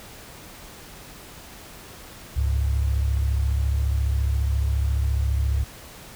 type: tone pair together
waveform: sine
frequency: 69.34 / 103.83 Hz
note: C#2 / G#2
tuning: +1 / 0 cents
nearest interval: perfect fifth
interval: 699 cents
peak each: -20 / -27 dBFS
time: 2.36-5.64 s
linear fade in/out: 10 ms
effects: pink hiss -43 dBFS RMS until 6.15 s